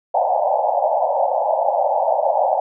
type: band-pass noise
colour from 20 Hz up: pink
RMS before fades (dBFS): -18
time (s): 0.14-2.6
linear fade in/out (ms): 5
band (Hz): 550 to 890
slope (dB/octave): 96
effects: none